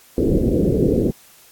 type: low-pass noise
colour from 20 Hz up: white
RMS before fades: -17 dBFS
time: 0.18-1.11 s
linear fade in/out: 2 ms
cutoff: 480 Hz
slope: 48 dB/octave
effects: white hiss -49 dBFS RMS until 1.51 s + AAC 64 kbps